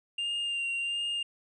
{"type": "tone with vibrato", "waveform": "triangle", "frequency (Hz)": 2794, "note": "F7", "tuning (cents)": 0, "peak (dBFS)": -28, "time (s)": [0.18, 1.23], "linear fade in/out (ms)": 5, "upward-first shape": "sine", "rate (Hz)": 1.4, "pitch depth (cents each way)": 21, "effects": ["resampled to 22050 Hz"]}